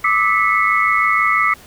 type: tone cluster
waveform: sine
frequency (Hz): 1182 / 1288 / 1983 / 2184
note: D6 / E6 / B6 / C#7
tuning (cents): +11 / -41 / +7 / -26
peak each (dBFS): -18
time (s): 0.04-1.54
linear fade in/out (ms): 5
effects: pink hiss -43 dBFS RMS until 1.66 s